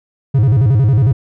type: tone with vibrato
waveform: triangle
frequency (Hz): 120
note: B2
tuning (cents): -49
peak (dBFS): -6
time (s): 0.34-1.13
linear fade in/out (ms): 10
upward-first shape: square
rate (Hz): 11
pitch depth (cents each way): 230
effects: none